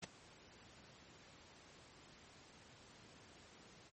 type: noise with ADSR envelope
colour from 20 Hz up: pink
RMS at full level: -42 dBFS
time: 0.02-3.91 s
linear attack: 20 ms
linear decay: 8 ms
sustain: -19 dB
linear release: 41 ms
effects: high-pass 80 Hz 12 dB/octave + MP3 32 kbps